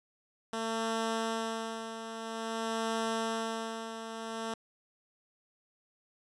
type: tone with tremolo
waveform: 10% pulse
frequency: 225.2 Hz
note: A3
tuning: 40 cents sharp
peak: -22 dBFS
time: 0.53-4.54 s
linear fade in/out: 2 ms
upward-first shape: sine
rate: 0.5 Hz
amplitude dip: 65%
effects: resampled to 22050 Hz